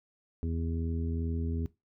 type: harmonic tone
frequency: 82.41 Hz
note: E2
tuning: in tune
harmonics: 1 / 2 / 3 / 4 / 5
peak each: -31 / -40 / -37 / -47 / -44 dBFS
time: 0.43-1.66 s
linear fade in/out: 0 ms
effects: noise-tail reverb RT60 0.2 s tail -18 dB re dry